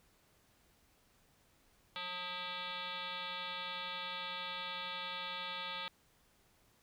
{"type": "tone with frequency modulation", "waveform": "sine", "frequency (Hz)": 2326, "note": "D7", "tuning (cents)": -17, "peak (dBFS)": -39, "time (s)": [1.96, 5.88], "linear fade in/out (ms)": 0, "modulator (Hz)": 357, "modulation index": 4.5, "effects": ["pink hiss -70 dBFS RMS until 6.82 s"]}